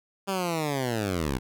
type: linear sweep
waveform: 10% pulse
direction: down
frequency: 198.5 to 59.3 Hz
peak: -18 dBFS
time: 0.27-1.39 s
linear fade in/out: 20 ms
effects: none